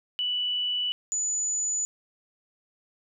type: tone pair in turn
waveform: sine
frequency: 2963 / 6956 Hz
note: F#7 / A8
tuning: +2 / -21 cents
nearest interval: octave + minor third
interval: 1477 cents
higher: second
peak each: -25 dBFS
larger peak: neither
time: 0.19-0.92 / 1.12-1.85 s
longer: neither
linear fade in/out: 0 ms
effects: none